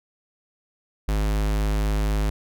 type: tone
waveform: square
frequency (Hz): 52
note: G#1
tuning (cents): +3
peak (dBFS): -21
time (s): 1.08-2.3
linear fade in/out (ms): 5
effects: none